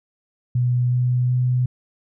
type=tone with pitch steps; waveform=sine; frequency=123.47 / 124.47 / 125.48 Hz; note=B2 / B2 / B2; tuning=0 / +14 / +28 cents; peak=-16 dBFS; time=0.55-1.66 s; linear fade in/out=5 ms; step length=370 ms; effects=none